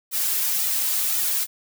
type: noise with flanger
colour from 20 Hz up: blue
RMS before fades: -23 dBFS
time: 0.11-1.47 s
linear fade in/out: 50 ms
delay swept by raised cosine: 1.8 to 3.6 ms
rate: 1.9 Hz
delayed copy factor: -0.7
effects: none